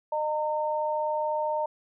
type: tone pair together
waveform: sine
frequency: 610 / 914 Hz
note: D#5 / A#5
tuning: -34 / -34 cents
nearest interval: perfect fifth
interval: 700 cents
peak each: -28 dBFS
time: 0.12-1.66 s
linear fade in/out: 5 ms
effects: none